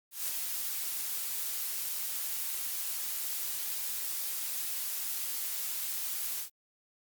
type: noise with ADSR envelope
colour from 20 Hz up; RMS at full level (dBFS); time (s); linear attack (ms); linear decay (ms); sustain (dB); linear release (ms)
blue; -32; 0.11-6.5; 170; 13; -3; 110
effects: Opus 48 kbps